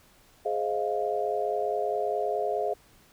sine chord, F minor seventh, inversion first, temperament just, 419.1 / 523.8 / 628.6 / 698.5 Hz, Ab4 / C5 / Eb5 / F5, +16 / +2 / +18 / 0 cents, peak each -30 / -34 / -32 / -30 dBFS, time 0.45-2.74 s, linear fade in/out 10 ms, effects pink hiss -59 dBFS RMS until 3.12 s

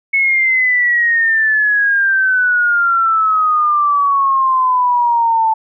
sine exponential sweep, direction down, 2203 to 880 Hz, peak -10 dBFS, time 0.13-5.54 s, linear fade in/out 10 ms, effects none

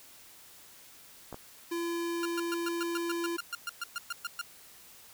clicks, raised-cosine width 1 ms, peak -27 dBFS, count 2, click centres 1.327 / 1.344 s
square tone, 339.8 Hz, F4, 47 cents flat, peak -32 dBFS, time 1.71-3.37 s, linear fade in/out 10 ms
sawtooth tone bursts, 1400 Hz, F6, 4 cents sharp, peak -29 dBFS, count 16, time 2.23-4.414 s, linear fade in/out 2 ms, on 24 ms, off 120 ms
effects white hiss -54 dBFS RMS until 5.13 s

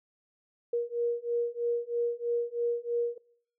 sine beating tone pair, 472.3 / 475.4 Hz, A#4 / A#4, +23 / +34 cents, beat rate 3.1 Hz, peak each -31 dBFS, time 0.73-3.18 s, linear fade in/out 5 ms, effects noise-tail reverb RT60 0.6 s tail -22 dB re dry

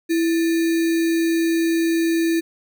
sine tone with sample-and-hold, 330.5 Hz, E4, 5 cents sharp, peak -16 dBFS, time 0.09-2.41 s, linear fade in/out 20 ms, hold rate 2100 Hz, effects none

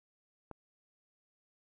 click, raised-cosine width 1 ms, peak -30 dBFS, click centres 0.513 s, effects none

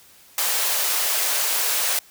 white high-pass noise, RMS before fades -22 dBFS, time 0.38-1.99 s, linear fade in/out 2 ms, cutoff 460 Hz, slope 24 dB/octave, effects white hiss -51 dBFS RMS until 2.1 s

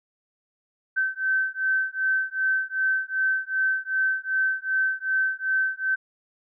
sine beating tone pair, 1540 / 1542.6 Hz, G6 / G6, -31 / -28 cents, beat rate 2.6 Hz, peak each -25 dBFS, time 0.96-5.96 s, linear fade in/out 20 ms, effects none

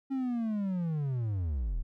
triangle linear sweep, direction down, 273.1 to 31.67 Hz, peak -27 dBFS, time 0.1-1.83 s, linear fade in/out 20 ms, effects none

